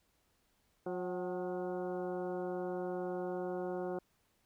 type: harmonic tone with a mistuned harmonic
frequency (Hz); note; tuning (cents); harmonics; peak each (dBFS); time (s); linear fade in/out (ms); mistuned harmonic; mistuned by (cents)
180.1; F#3; -46; 1 / 2 / 3 / 4 / 5 / 6 / 7 / 8; -44 / -38 / -42 / -45 / -53 / -55 / -57 / -55; 0.86-3.99; 5; 4; +53
effects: pink hiss -75 dBFS RMS until 4.45 s